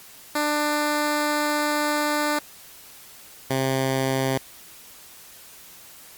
10% pulse tone pair in turn, 297.4 / 132.94 Hz, D4 / C3, +22 / +28 cents, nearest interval octave + major second, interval 1394 cents, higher first, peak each -13 dBFS, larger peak neither, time 0.35-2.39 / 3.5-4.38 s, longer first, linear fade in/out 5 ms, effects white hiss -46 dBFS RMS until 6.17 s + Opus 48 kbps

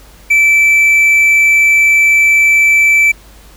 triangle tone, 2322 Hz, D7, 20 cents flat, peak -4 dBFS, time 0.3-3.12 s, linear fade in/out 10 ms, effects added 50 Hz sine -39 dBFS peak until 3.56 s + pink hiss -42 dBFS RMS until 3.56 s

